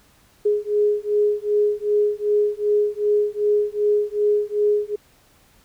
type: beating tone pair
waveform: sine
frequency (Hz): 415.3 / 417.9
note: G#4 / G#4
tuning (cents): 0 / +11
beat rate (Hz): 2.6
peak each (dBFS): -20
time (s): 0.45-4.96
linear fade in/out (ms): 10
effects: pink hiss -56 dBFS RMS until 5.64 s